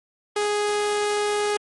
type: tone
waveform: sawtooth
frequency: 415.3 Hz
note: G#4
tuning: in tune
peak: -17 dBFS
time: 0.36-1.57 s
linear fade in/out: 5 ms
effects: MP3 48 kbps